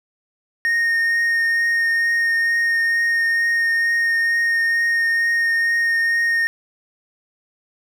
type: tone with vibrato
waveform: triangle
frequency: 1848 Hz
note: A#6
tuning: 16 cents flat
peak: -14 dBFS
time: 0.65-6.47 s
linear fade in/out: 0 ms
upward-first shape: triangle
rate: 2.2 Hz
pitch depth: 11 cents each way
effects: none